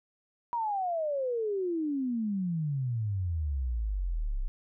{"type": "exponential sweep", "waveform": "sine", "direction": "down", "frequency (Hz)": [967, 30.76], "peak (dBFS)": -28, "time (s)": [0.53, 4.48], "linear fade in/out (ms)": 0, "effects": []}